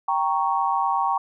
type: chord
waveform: sine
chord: G diminished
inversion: none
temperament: equal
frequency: 784 / 932.3 / 1108.7 Hz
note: G5 / Bb5 / Db6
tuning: 0 / 0 / 0 cents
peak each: -24 dBFS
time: 0.08-1.18 s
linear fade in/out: 5 ms
effects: none